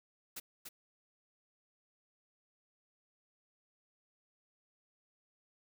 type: noise with echo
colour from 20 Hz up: white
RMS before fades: -43 dBFS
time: 0.36-0.4 s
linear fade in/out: 10 ms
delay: 290 ms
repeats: 1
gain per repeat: -4 dB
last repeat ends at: 0.69 s
effects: none